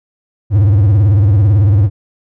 triangle tone with vibrato, 101.5 Hz, G#2, 39 cents flat, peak -4 dBFS, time 0.5-1.9 s, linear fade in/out 50 ms, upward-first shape sine, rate 18 Hz, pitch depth 170 cents each way, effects none

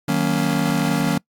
square chord, D# minor seventh, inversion none, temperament just, 155.56 / 186.68 / 233.3 / 280 Hz, D#3 / F#3 / A#3 / C#4, 0 / +16 / +2 / +18 cents, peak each -24 dBFS, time 0.08-1.18 s, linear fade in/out 5 ms, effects noise-tail reverb RT60 0.1 s tail -25 dB re dry + AAC 64 kbps

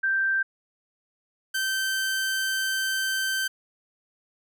sine / sawtooth tone pair in turn, 1568 / 1550.9 Hz, G6 / G6, 0 / -19 cents, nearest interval unison, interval 19 cents, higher first, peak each -21 dBFS, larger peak neither, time 0.03-0.43 / 1.54-3.48 s, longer second, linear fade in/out 10 ms, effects none

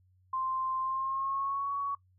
sine tone with pitch glide, 1046.5 to 1121.6 Hz, C6 to C#6, 0 to +20 cents, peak -30 dBFS, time 0.33-1.95 s, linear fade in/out 5 ms, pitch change +120 cents, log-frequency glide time 0.81-1.71 s, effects noise-tail reverb RT60 0.1 s tail -20 dB re dry + added 92 Hz sine -63 dBFS peak until 2.18 s

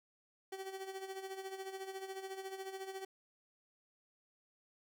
30% pulse tone with tremolo, 383.8 Hz, G4, 37 cents flat, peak -38 dBFS, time 0.52-3.05 s, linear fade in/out 5 ms, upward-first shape sine, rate 14 Hz, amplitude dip 65%, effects none

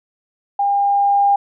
sine tone with level ramp, 804 Hz, G5, 44 cents sharp, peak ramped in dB -14 to -10 dBFS, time 0.59-1.36 s, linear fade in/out 5 ms, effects none

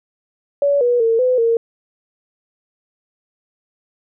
sine tone with pitch steps, 568 / 485.3 / 454.8 / 506 / 460.4 Hz, C#5 / B4 / A#4 / B4 / A#4, +42 / -30 / -43 / +42 / -22 cents, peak -12 dBFS, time 0.62-1.57 s, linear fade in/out 2 ms, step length 190 ms, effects none

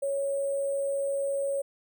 sine tone with sample-and-hold, 554.4 Hz, C#5, in tune, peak -26 dBFS, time 0.02-1.62 s, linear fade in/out 10 ms, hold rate 8820 Hz, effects none

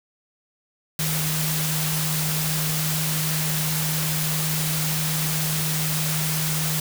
sine tone in noise, 155.56 Hz, D#3, in tune, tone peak -25 dBFS, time 0.99-6.8 s, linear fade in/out 2 ms, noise white, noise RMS -26 dBFS, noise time 0.99-6.8 s, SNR -2 dB, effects none

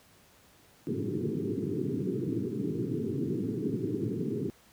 white band-pass noise, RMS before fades -32 dBFS, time 0.87-4.5 s, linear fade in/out 0 ms, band 100 to 430 Hz, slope 96 dB/octave, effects pink hiss -60 dBFS RMS until 4.72 s + high-pass 60 Hz 12 dB/octave

